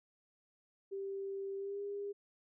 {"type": "tone with pitch glide", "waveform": "sine", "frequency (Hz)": [392, 404], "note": ["G4", "G#4"], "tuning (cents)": [0, -48], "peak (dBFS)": -38, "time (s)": [0.91, 2.13], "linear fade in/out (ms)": 20, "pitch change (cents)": 52, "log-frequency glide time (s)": [1.57, 1.81], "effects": []}